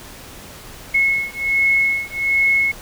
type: beating tone pair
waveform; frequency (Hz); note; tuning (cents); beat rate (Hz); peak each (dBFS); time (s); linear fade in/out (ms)
sine; 2181 / 2182.3; C#7 / C#7; -29 / -28; 1.3; -18; 0.94-2.72; 10
effects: pink hiss -38 dBFS RMS until 2.81 s